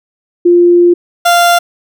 sine / 30% pulse tone pair in turn, 349.2 / 694.4 Hz, F4 / F5, 0 / -10 cents, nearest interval octave, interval 1190 cents, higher second, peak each -3 dBFS, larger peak neither, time 0.45-0.94 / 1.25-1.59 s, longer first, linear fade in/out 10 ms, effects none

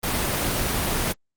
pink noise, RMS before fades -24 dBFS, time 0.03-1.13 s, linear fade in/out 10 ms, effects Opus 24 kbps

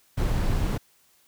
brown noise, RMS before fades -24 dBFS, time 0.17-0.78 s, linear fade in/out 10 ms, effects white hiss -62 dBFS RMS until 1.27 s

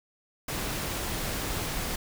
pink noise, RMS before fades -32 dBFS, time 0.48-1.96 s, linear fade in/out 5 ms, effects none

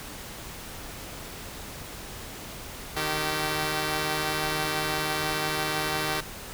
5% pulse tone pair together, 153.6 / 387 Hz, D#3 / G4, -22 / -22 cents, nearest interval octave + major third, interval 1600 cents, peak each -18 dBFS, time 2.96-6.21 s, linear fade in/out 10 ms, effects pink hiss -40 dBFS RMS until 6.53 s

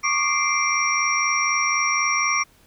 sine tone cluster, 1107 / 1191 / 2098 / 2337 / 5630 Hz, C#6 / D6 / C7 / D7 / F8, -3 / +24 / +4 / -9 / +13 cents, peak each -25 dBFS, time 0.03-2.44 s, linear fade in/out 20 ms, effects pink hiss -56 dBFS RMS until 2.66 s

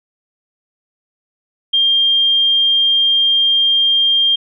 sine tone, 3200 Hz, G7, 35 cents sharp, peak -10 dBFS, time 1.73-4.36 s, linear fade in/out 10 ms, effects none

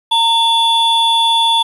triangle tone pair together, 918 / 3453 Hz, A#5 / A7, -27 / -33 cents, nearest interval octave + major seventh, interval 2294 cents, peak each -11 dBFS, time 0.11-1.63 s, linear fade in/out 10 ms, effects resampled to 32000 Hz + 7-bit

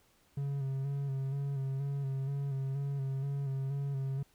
triangle tone with vibrato, 137.4 Hz, C#3, 15 cents flat, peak -30 dBFS, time 0.37-4.23 s, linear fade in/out 5 ms, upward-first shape square, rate 2.1 Hz, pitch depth 33 cents each way, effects pink hiss -68 dBFS RMS until 4.34 s

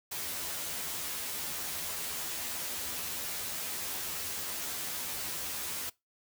white noise with comb filter, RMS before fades -37 dBFS, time 0.11-5.9 s, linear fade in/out 10 ms, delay 12 ms, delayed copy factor +0.95, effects noise-tail reverb RT60 0.2 s tail -22 dB re dry

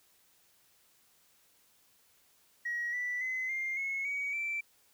sine tone with pitch steps, 1904 / 1970 / 2038 / 2109 / 2182 / 2258 / 2336 Hz, A#6 / B6 / C7 / C7 / C#7 / C#7 / D7, +36 / -5 / -46 / +13 / -28 / +31 / -10 cents, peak -31 dBFS, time 2.65-4.61 s, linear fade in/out 10 ms, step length 280 ms, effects tanh soft clip ceiling -28 dBFS + white hiss -67 dBFS RMS until 4.93 s

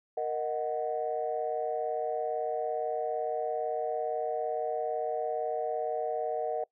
sine chord, D# minor, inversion second, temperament equal, 466.2 / 622.3 / 740 Hz, A#4 / D#5 / F#5, 0 / 0 / 0 cents, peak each -33 dBFS, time 0.17-6.64 s, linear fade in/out 5 ms, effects noise-tail reverb RT60 0.1 s tail -23 dB re dry + tanh soft clip ceiling -20 dBFS

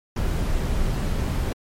brown noise, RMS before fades -23 dBFS, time 0.16-1.53 s, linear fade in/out 5 ms, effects MP3 64 kbps

